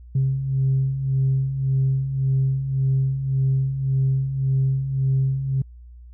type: beating tone pair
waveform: sine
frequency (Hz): 132.5 / 134.3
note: C3 / C3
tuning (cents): +22 / +46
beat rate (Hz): 1.8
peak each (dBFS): -25 / -18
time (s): 0.15-5.62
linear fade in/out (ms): 5
effects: tanh soft clip ceiling -13 dBFS + added 60 Hz sine -40 dBFS peak until 6.13 s